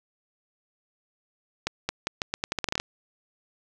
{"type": "accelerating click train", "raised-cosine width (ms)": 0.2, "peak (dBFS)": -9, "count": 14, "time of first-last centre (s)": [1.67, 2.8], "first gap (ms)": 220, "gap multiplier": 0.82, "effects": []}